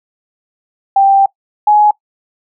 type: tone pair in turn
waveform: sine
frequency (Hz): 786 / 839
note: G5 / G#5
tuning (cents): +4 / +17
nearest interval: minor second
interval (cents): 113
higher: second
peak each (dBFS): -5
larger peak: neither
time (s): 0.96-1.26 / 1.67-1.91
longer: first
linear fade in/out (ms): 5
effects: noise-tail reverb RT60 0.1 s tail -21 dB re dry